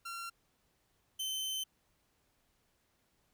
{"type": "tone pair in turn", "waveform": "sawtooth", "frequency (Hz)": [1370, 3076], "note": ["F6", "G7"], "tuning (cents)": [-34, -33], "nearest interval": "octave + major second", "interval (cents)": 1401, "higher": "second", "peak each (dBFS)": [-37, -32], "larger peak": "second", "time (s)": [[0.05, 0.3], [1.19, 1.64]], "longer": "second", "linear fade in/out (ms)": 10, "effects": ["pink hiss -75 dBFS RMS until 3.33 s"]}